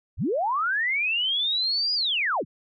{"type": "linear two-way sweep", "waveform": "sine", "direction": "up then down", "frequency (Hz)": [38.89, 4952, 71.7], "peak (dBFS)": -22, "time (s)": [0.17, 2.45], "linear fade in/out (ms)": 50, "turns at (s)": 1.94, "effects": []}